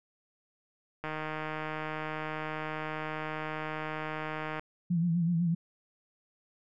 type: click train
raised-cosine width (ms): 0.5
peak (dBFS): -21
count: 552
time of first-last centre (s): 1.04-4.595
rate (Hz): 155
type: tone with vibrato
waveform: sine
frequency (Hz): 170.3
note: F3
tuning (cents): -43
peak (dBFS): -25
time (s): 4.9-5.55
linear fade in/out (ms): 10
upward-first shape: sine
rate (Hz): 8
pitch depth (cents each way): 69
effects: none